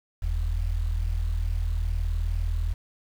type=tone pair together; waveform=sine; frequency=40.78 / 80.4 Hz; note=E1 / E2; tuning=-18 / -43 cents; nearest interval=octave; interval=1175 cents; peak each=-24 / -27 dBFS; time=0.22-2.74 s; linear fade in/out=10 ms; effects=tanh soft clip ceiling -18 dBFS + 8-bit